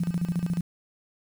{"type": "tone with tremolo", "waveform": "sine", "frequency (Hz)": 172.9, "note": "F3", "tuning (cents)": -17, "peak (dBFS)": -22, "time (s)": [0, 0.61], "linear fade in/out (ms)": 5, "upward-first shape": "square", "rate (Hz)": 14, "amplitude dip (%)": 75, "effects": ["8-bit"]}